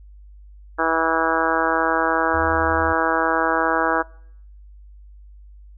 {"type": "harmonic tone", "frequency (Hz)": 162.7, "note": "E3", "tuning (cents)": -22, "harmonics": [2, 3, 4, 5, 6, 7, 8, 9, 10], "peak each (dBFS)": [-26, -26, -26, -26, -26, -26, -26, -26, -26], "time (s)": [0.78, 4.03], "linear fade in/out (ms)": 20}
{"type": "tone with vibrato", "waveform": "triangle", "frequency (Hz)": 79.4, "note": "D#2", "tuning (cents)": 36, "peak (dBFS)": -25, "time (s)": [2.33, 2.94], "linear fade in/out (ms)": 20, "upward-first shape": "sine", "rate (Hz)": 11, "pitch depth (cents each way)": 100}
{"effects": ["noise-tail reverb RT60 0.7 s tail -25 dB re dry", "added 50 Hz sine -41 dBFS peak until 5.77 s"]}